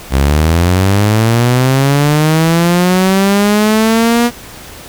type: linear sweep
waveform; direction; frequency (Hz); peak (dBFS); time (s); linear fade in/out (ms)
sawtooth; up; 64.5 to 241; -4; 0.1-4.31; 50
effects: pink hiss -32 dBFS RMS until 4.88 s